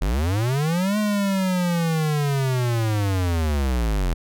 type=linear two-way sweep; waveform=square; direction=up then down; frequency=40.55 to 213.2 to 40.55 Hz; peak=-20 dBFS; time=0.01-4.14 s; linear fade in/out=10 ms; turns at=0.98 s; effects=none